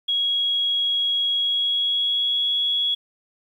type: tone with pitch glide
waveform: sine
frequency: 3313 to 3351 Hz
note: G#7 to G#7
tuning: -5 to +15 cents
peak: -19 dBFS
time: 0.08-2.95 s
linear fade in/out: 10 ms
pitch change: +20 cents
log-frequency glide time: 1.34-2.54 s
effects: 9-bit